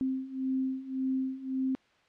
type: beating tone pair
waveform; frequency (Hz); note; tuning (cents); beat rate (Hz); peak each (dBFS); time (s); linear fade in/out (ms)
sine; 261.6 / 263.4; C4 / C4; 0 / +12; 1.8; -34 / -31; 0.01-1.75; 0
effects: white hiss -65 dBFS RMS until 2.08 s + low-pass 3000 Hz 12 dB/octave